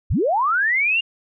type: linear sweep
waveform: sine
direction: up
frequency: 32.69 to 2847 Hz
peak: -16 dBFS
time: 0.1-1.01 s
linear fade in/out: 10 ms
effects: none